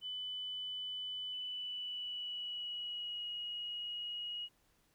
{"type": "tone with pitch glide", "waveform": "sine", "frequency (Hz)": [3000, 2894], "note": ["F#7", "F#7"], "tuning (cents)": [23, -39], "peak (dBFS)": -39, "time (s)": [0.01, 4.49], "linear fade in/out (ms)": 50, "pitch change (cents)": -62, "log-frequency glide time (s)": [1.28, 3.28], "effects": ["pink hiss -73 dBFS RMS until 4.94 s"]}